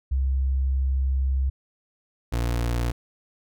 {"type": "tone pair in turn", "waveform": ["sine", "30% pulse"], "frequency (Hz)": [66.4, 58.95], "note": ["C2", "A#1"], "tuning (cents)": [26, 20], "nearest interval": "major second", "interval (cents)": 206, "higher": "first", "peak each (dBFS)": -20, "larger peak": "neither", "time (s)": [[0.11, 1.5], [2.32, 2.92]], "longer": "first", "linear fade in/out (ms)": 10, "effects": []}